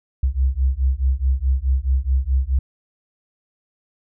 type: beating tone pair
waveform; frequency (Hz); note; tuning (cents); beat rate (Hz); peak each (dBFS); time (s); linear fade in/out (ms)
sine; 63.6 / 68.3; C2 / C#2; -48 / -25; 4.7; -19; 0.23-2.59; 5
effects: none